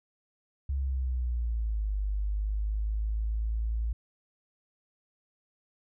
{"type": "linear two-way sweep", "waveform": "sine", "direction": "down then up", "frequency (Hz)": [69.3, 50, 56.1], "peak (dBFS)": -27, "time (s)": [0.69, 3.93], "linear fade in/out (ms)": 5, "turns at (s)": 1.97, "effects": []}